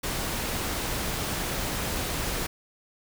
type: noise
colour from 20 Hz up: pink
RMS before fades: -30 dBFS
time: 0.03-2.47 s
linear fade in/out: 10 ms
effects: none